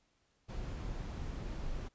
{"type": "noise", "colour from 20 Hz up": "brown", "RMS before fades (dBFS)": -40, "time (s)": [0.48, 1.89], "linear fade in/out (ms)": 20, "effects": ["pink hiss -75 dBFS RMS until 1.94 s", "resampled to 16000 Hz"]}